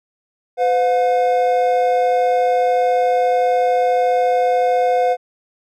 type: tone pair together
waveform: triangle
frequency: 506.2 / 717 Hz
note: B4 / F5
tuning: +43 / +45 cents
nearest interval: tritone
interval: 602 cents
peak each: -14 dBFS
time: 0.57-5.17 s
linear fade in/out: 50 ms
effects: none